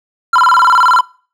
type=tone with vibrato; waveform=triangle; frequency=1174.7 Hz; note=D6; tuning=in tune; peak=-4 dBFS; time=0.33-1.01 s; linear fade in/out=5 ms; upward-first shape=square; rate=19 Hz; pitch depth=270 cents each way; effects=noise-tail reverb RT60 0.4 s tail -23 dB re dry